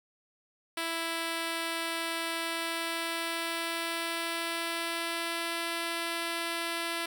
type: tone with pitch glide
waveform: 5% pulse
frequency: 331.3 to 335.9 Hz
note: E4 to E4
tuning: +9 to +33 cents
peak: -20 dBFS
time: 0.77-7.06 s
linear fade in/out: 5 ms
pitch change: +24 cents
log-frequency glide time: 2.34-5.59 s
effects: none